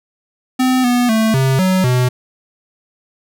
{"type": "tone with pitch steps", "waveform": "square", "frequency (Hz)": [256.4, 244.7, 221, 133.2, 186.7, 125.6], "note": ["C4", "B3", "A3", "C3", "F#3", "B2"], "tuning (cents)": [-35, -16, 8, 31, 16, 30], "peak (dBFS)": -12, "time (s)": [0.59, 2.09], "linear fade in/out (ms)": 10, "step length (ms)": 250, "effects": []}